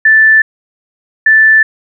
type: tone pair in turn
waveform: sine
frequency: 1760 / 1760 Hz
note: A6 / A6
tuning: 0 / 0 cents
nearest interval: unison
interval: 0 cents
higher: neither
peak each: -3 dBFS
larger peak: neither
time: 0.05-0.42 / 1.26-1.63 s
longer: neither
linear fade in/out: 5 ms
effects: none